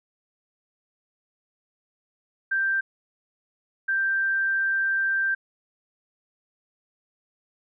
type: tone pair in turn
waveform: sine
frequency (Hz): 1573 / 1573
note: G6 / G6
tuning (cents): +6 / +6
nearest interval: unison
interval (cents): 0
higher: neither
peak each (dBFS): -21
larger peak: neither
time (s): 2.51-2.81 / 3.88-5.35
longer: second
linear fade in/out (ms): 10
effects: none